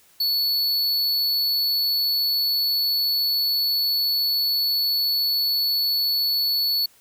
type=tone; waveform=square; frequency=4427 Hz; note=C#8; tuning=3 cents flat; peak=-20 dBFS; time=0.2-6.86 s; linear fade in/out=5 ms; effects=white hiss -56 dBFS RMS until 7 s